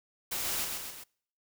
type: noise with echo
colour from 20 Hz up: white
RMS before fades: -34 dBFS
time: 0.31-0.65 s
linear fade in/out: 10 ms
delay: 130 ms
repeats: 3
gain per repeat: -4 dB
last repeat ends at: 1.04 s
effects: noise-tail reverb RT60 0.6 s tail -26 dB re dry